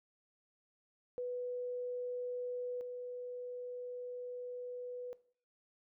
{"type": "tone pair in turn", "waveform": "sine", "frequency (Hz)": [493.9, 493.9], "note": ["B4", "B4"], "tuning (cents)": [0, 0], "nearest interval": "unison", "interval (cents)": 0, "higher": "neither", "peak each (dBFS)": [-36, -40], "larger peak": "first", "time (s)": [[1.18, 2.81], [2.81, 5.13]], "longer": "second", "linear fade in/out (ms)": 0, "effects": ["noise-tail reverb RT60 0.5 s tail -19 dB re dry"]}